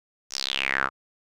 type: tone with band-pass filter sweep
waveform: sawtooth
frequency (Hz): 67.3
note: C2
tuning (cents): +49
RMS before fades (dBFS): -27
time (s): 0.3-0.9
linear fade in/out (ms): 50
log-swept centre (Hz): 6200 to 1200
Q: 5.6
effects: none